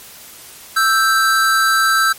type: tone pair together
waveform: square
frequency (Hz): 1318.5 / 1568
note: E6 / G6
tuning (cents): 0 / 0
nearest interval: minor third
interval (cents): 300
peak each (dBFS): -15 / -15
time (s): 0.76-2.13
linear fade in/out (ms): 10
effects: white hiss -38 dBFS RMS until 2.18 s + MP3 64 kbps